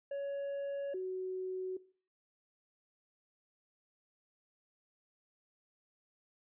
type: tone pair in turn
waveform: triangle / sine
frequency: 560 / 372.6 Hz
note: C#5 / F#4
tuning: +18 / +12 cents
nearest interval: perfect fifth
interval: 706 cents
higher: first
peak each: -34 / -35 dBFS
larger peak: first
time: 0.11-0.94 / 0.94-1.77 s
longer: neither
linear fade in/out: 5 ms
effects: noise-tail reverb RT60 0.4 s tail -18 dB re dry + resampled to 8000 Hz